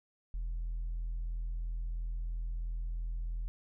triangle tone with tanh clipping, 41.5 Hz, E1, 12 cents sharp, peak -34 dBFS, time 0.34-3.48 s, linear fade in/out 0 ms, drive 6 dB, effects none

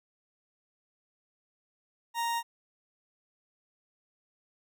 40% pulse tone, 932.3 Hz, A#5, in tune, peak -28 dBFS, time 2.14-2.43 s, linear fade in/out 50 ms, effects none

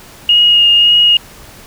sine tone with vibrato, 2861 Hz, F7, 41 cents sharp, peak -5 dBFS, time 0.29-1.17 s, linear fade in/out 2 ms, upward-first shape sine, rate 1.8 Hz, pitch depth 15 cents each way, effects pink hiss -37 dBFS RMS until 1.66 s

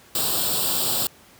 white noise with comb filter, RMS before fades -23 dBFS, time 0.15-1.07 s, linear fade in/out 2 ms, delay 0.24 ms, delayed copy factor +0.8, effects pink hiss -51 dBFS RMS until 1.39 s + high-pass 80 Hz 12 dB/octave

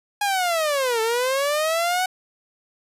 sawtooth linear two-way sweep, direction down then up, 830.6 to 438.8 to 751 Hz, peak -16 dBFS, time 0.21-2.06 s, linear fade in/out 5 ms, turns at 1.01 s, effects resampled to 32000 Hz

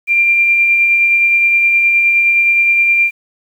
sine tone with tremolo, 2379 Hz, D7, 22 cents sharp, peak -7 dBFS, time 0.07-3.11 s, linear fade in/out 50 ms, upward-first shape sine, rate 9.6 Hz, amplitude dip 25%, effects 7-bit

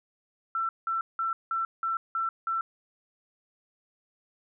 sine tone bursts, 1341 Hz, E6, 29 cents sharp, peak -26 dBFS, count 7, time 0.55-2.61 s, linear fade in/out 2 ms, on 140 ms, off 180 ms, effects none

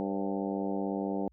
harmonic tone with a mistuned harmonic, 98 Hz, G2, in tune, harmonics 2 / 3 / 4 / 5 / 6 / 7 / 8 / 9, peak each -34 / -35 / -38 / -39 / -41 / -42 / -42 / -46 dBFS, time 0-1.28 s, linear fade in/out 0 ms, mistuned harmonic 6, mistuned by -66 cents, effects added 60 Hz sine -61 dBFS peak until 1.32 s

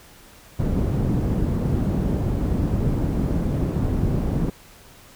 white low-pass noise, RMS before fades -22 dBFS, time 0.59-4.5 s, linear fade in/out 5 ms, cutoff 200 Hz, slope 12 dB/octave, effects pink hiss -48 dBFS RMS until 5.15 s

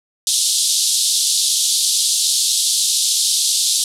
pink band-pass noise, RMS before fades -17 dBFS, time 0.27-3.84 s, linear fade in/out 2 ms, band 3500 to 11000 Hz, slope 48 dB/octave, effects none

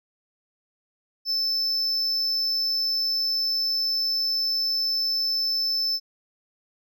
triangle tone, 5274 Hz, E8, in tune, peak -21 dBFS, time 1.25-6 s, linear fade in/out 50 ms, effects none

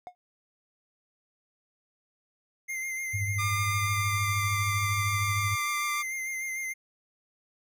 triangle tone with exponential decay, 721 Hz, F#5, 45 cents flat, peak -32 dBFS, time 0.07-0.15 s, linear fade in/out 0 ms, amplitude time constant 17 ms
square tone with vibrato, 2093 Hz, C7, in tune, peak -32 dBFS, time 2.68-6.74 s, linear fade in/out 20 ms, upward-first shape triangle, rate 6.7 Hz, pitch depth 34 cents each way
sine tone with tremolo, 102 Hz, G#2, 31 cents flat, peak -26 dBFS, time 3.13-5.56 s, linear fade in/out 20 ms, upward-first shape sine, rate 13 Hz, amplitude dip 55%
sawtooth tone with pitch glide, 1200 to 1183.5 Hz, D6 to D6, +37 to +13 cents, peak -26 dBFS, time 3.38-6.03 s, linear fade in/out 20 ms, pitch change -24 cents, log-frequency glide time 3.73-4.49 s
effects none

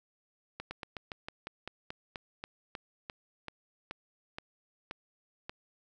slowing click train, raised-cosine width 0.3 ms, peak -23 dBFS, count 18, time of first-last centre 0.6-5.495 s, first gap 110 ms, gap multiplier 1.11, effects none

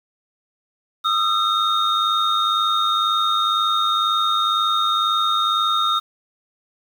sine tone cluster, 1234 / 1336 / 3695 Hz, D#6 / E6 / A#7, -15 / +23 / -16 cents, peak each -20 dBFS, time 1.04-6 s, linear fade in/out 20 ms, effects tanh soft clip ceiling -10 dBFS + 7-bit

